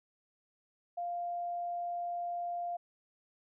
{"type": "tone", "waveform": "sine", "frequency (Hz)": 698, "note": "F5", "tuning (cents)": -1, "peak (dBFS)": -34, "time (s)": [0.97, 2.77], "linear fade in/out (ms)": 10, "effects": []}